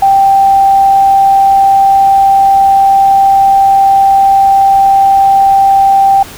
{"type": "tone", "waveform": "sine", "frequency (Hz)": 784, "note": "G5", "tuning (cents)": 0, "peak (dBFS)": -3, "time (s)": [0.02, 6.23], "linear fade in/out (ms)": 5, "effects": ["pink hiss -29 dBFS RMS until 6.37 s"]}